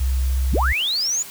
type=tone with vibrato; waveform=sine; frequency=65 Hz; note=C2; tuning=11 cents flat; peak=-17 dBFS; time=0-0.73 s; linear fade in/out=10 ms; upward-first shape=square; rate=16 Hz; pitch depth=10 cents each way
type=linear sweep; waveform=sine; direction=up; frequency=40.9 to 7040 Hz; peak=-19 dBFS; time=0.52-1.23 s; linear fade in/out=10 ms
effects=white hiss -38 dBFS RMS until 1.3 s